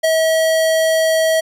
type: tone with ADSR envelope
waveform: square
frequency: 643 Hz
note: E5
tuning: 43 cents flat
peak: -10 dBFS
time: 0.03-1.41 s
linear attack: 18 ms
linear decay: 3 ms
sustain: -3 dB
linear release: 15 ms
effects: resampled to 32000 Hz